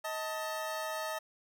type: tone pair together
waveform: 25% pulse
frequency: 631.6 / 885 Hz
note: D#5 / A5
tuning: +26 / +10 cents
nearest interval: tritone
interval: 584 cents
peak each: -33 / -36 dBFS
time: 0.04-1.19 s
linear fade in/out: 10 ms
effects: none